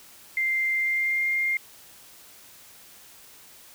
sine tone with pitch glide, 2093 to 2115 Hz, C7 to C7, 0 to +18 cents, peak -22 dBFS, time 0.37-1.57 s, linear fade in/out 2 ms, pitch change +18 cents, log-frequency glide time 0.78-1.28 s, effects white hiss -50 dBFS RMS until 3.74 s

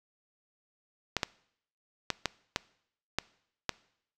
clicks, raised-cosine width 0.2 ms, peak -10 dBFS, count 7, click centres 1.167 / 1.232 / 2.103 / 2.257 / 2.561 / 3.186 / 3.693 s, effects noise-tail reverb RT60 0.7 s tail -22 dB re dry

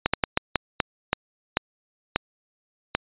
slowing click train, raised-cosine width 0.3 ms, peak -3 dBFS, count 10, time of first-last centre 0.06-2.95 s, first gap 76 ms, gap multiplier 1.34, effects resampled to 8000 Hz

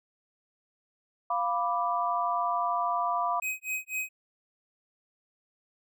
sine chord, B diminished, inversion second, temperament equal, 698.5 / 987.8 / 1174.7 Hz, F5 / B5 / D6, 0 / 0 / 0 cents, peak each -30 dBFS, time 1.3-3.4 s, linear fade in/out 5 ms
square tone with tremolo, 2523 Hz, D#7, 23 cents sharp, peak -29 dBFS, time 3.42-4.09 s, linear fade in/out 5 ms, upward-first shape sine, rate 4 Hz, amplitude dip 100%
effects none

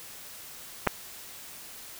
clicks, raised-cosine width 0.5 ms, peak -16 / -6 dBFS, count 2, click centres 0.868 / 0.873 s, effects white hiss -45 dBFS RMS until 1.99 s

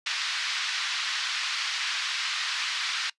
white band-pass noise, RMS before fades -30 dBFS, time 0.06-3.1 s, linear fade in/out 5 ms, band 1200 to 4800 Hz, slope 24 dB/octave, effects noise-tail reverb RT60 0.1 s tail -21 dB re dry + resampled to 24000 Hz

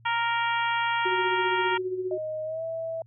harmonic tone, 466.2 Hz, A#4, in tune, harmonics 2 / 3 / 4 / 5 / 6 / 7, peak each -26 / -30 / -32 / -34 / -36 / -37 dBFS, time 0.05-1.78 s, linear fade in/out 10 ms
sine tone with tremolo, 370 Hz, F#4, in tune, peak -25 dBFS, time 1.05-2.18 s, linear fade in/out 10 ms, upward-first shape sine, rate 15 Hz, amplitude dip 55%
sine tone with pitch glide, 622.3 to 654.7 Hz, D#5 to E5, 0 to -12 cents, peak -29 dBFS, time 2.11-3.02 s, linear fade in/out 2 ms, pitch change +88 cents, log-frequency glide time 2.44-2.63 s
effects added 115 Hz sine -52 dBFS peak until 3.06 s

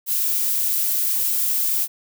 violet noise, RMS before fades -21 dBFS, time 0.06-1.88 s, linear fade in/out 50 ms, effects none

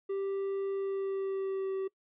triangle tone with pitch glide, 392 to 384.4 Hz, G4 to G4, 0 to -34 cents, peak -29 dBFS, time 0.09-1.88 s, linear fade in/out 10 ms, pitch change -34 cents, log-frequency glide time 0.73-1.74 s, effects noise-tail reverb RT60 0.1 s tail -22 dB re dry + resampled to 8000 Hz

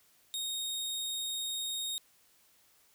sawtooth tone, 3725 Hz, A#7, 2 cents flat, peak -31 dBFS, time 0.34-1.98 s, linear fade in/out 0 ms, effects white hiss -66 dBFS RMS until 2.94 s

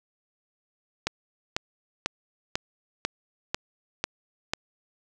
click train, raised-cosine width 0.2 ms, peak -8 dBFS, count 8, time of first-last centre 1.07-4.535 s, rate 2.02 Hz, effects none

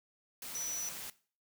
sine tone in noise, 5920 Hz, F#8, in tune, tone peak -36 dBFS, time 0.55-0.89 s, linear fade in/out 2 ms, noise white, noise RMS -44 dBFS, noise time 0.42-1.1 s, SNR +5 dB, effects noise-tail reverb RT60 0.4 s tail -18 dB re dry

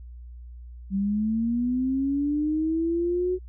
sine linear sweep, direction up, 191.1 to 370 Hz, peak -22 dBFS, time 0.9-3.39 s, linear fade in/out 50 ms, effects added 60 Hz sine -39 dBFS peak until 3.48 s

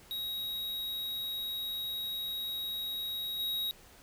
square tone with level steps, 3804 Hz, A#7, 34 cents sharp, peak -35 / -32 dBFS, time 0.11-3.71 s, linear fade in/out 0 ms, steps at 3.39 s, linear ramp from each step 10 ms, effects pink hiss -57 dBFS RMS until 4.02 s

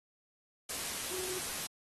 sine tone in noise, 370 Hz, F#4, in tune, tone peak -41 dBFS, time 1.11-1.39 s, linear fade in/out 5 ms, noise white, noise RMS -38 dBFS, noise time 0.69-1.67 s, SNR -6 dB, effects AAC 32 kbps

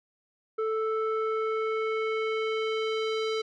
square tone with low-pass filter sweep, 440 Hz, A4, in tune, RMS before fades -29 dBFS, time 0.58-3.42 s, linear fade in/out 10 ms, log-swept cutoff 1100 to 4200 Hz, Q 1.9, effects none

